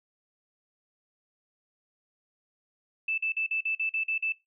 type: tone bursts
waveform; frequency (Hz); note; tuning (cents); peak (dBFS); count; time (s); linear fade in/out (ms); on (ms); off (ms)
sine; 2637; E7; 0; -26; 9; 3.08-4.323; 5; 99; 44
effects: noise-tail reverb RT60 0.2 s tail -20 dB re dry